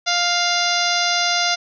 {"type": "harmonic tone with a mistuned harmonic", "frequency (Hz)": 701, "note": "F5", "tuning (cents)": 6, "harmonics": [1, 2, 3, 4, 5, 6, 7, 8, 9], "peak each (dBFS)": [-23, -24, -25, -28, -25, -27, -24, -28, -29], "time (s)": [0.06, 1.56], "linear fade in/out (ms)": 20, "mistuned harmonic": 6, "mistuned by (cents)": -44, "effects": []}